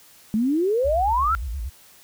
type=exponential sweep; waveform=sine; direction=up; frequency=207.7 to 1396.9 Hz; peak=-18 dBFS; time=0.34-1.35 s; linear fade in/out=0 ms
type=tone with vibrato; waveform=sine; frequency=61.74 Hz; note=B1; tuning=in tune; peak=-26 dBFS; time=0.84-1.7 s; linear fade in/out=20 ms; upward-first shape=square; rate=8.6 Hz; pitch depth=210 cents each way
effects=white hiss -51 dBFS RMS until 2.03 s